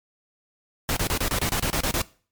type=noise bursts; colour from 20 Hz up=pink; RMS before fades=-24 dBFS; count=11; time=0.89-2.016 s; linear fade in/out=0 ms; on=76 ms; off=29 ms; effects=noise-tail reverb RT60 0.4 s tail -20 dB re dry + MP3 96 kbps